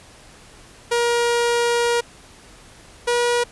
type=tone pair in turn; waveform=sawtooth; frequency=474.4 / 481 Hz; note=A#4 / B4; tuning=+30 / -46 cents; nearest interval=unison; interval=24 cents; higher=second; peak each=-13 dBFS; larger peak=neither; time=0.91-2.01 / 3.07-3.44 s; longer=first; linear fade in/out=10 ms; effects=pink hiss -46 dBFS RMS until 3.51 s + resampled to 24000 Hz